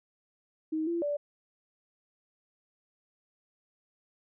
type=tone with pitch steps; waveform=sine; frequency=314.7 / 339.8 / 582 Hz; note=D#4 / F4 / D5; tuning=+20 / -47 / -16 cents; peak=-28 dBFS; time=0.72-1.17 s; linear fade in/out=10 ms; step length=150 ms; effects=none